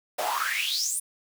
pink noise with high-pass filter sweep, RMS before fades -28 dBFS, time 0.18-1 s, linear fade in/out 10 ms, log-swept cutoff 570 to 10000 Hz, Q 9.8, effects none

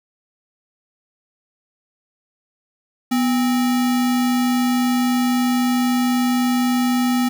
sine tone with sample-and-hold, 246.9 Hz, B3, in tune, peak -15 dBFS, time 3.11-7.29 s, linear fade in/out 10 ms, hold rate 1050 Hz, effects none

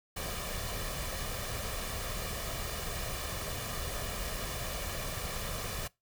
pink noise with comb filter, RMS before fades -37 dBFS, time 0.16-5.88 s, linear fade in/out 10 ms, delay 1.7 ms, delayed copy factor +0.55, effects noise-tail reverb RT60 0.2 s tail -22 dB re dry

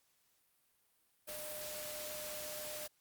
sine tone in noise, 604 Hz, D5, 48 cents sharp, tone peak -47 dBFS, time 1.27-2.88 s, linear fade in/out 20 ms, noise white, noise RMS -45 dBFS, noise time 1.27-2.88 s, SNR -5 dB, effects white hiss -75 dBFS RMS until 3 s + Opus 48 kbps

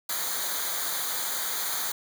white noise with comb filter, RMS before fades -30 dBFS, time 0.09-1.92 s, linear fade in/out 5 ms, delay 0.37 ms, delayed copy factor -0.8, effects none

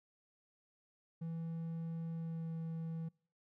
triangle tone with pitch glide, 164.81 to 163.29 Hz, E3 to E3, 0 to -16 cents, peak -37 dBFS, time 1.21-3.09 s, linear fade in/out 10 ms, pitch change -16 cents, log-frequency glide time 2.12-2.54 s, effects noise-tail reverb RT60 0.5 s tail -26 dB re dry

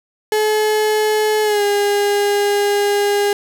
35% pulse tone with pitch glide, 428.1 to 407.6 Hz, A4 to G#4, -47 to -32 cents, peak -12 dBFS, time 0.32-3.33 s, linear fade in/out 2 ms, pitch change -85 cents, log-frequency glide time 1.43-1.63 s, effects none

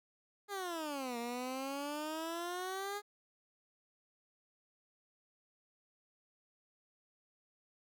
15% pulse exponential two-way sweep, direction down then up, 415.7 to 233.1 to 415.7 Hz, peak -32 dBFS, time 0.48-3.02 s, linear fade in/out 50 ms, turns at 1.18 s, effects none

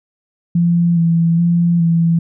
sine tone with vibrato, 169.2 Hz, E3, 45 cents sharp, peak -10 dBFS, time 0.55-2.19 s, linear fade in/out 5 ms, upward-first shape square, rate 1.2 Hz, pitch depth 23 cents each way, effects none

